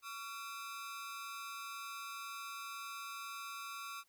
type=ring-modulated tone; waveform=sawtooth; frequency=1250 Hz; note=D#6; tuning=8 cents sharp; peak=-37 dBFS; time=0.02-4.04 s; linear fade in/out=50 ms; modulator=121 Hz; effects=white hiss -75 dBFS RMS until 4.08 s